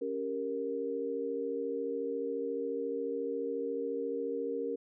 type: chord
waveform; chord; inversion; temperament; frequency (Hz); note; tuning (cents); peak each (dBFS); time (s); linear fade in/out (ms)
sine; G diminished; second; equal; 277.2 / 392 / 466.2; Db4 / G4 / Bb4; 0 / 0 / 0; -39 / -39 / -34; 0.01-4.76; 10
effects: none